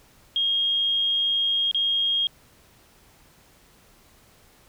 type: tone with dropouts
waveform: sine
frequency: 3249 Hz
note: G#7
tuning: 39 cents flat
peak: -20 dBFS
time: 0.36-2.27 s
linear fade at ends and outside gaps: 1 ms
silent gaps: 1.713-1.746 s
effects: pink hiss -56 dBFS RMS until 4.68 s